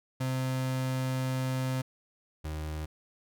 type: tone pair in turn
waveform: 35% pulse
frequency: 130 / 77.3 Hz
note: C3 / D#2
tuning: -11 / -11 cents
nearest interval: major sixth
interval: 900 cents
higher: first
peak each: -27 / -32 dBFS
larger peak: first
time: 0.2-1.82 / 2.44-2.86 s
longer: first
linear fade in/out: 10 ms
effects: none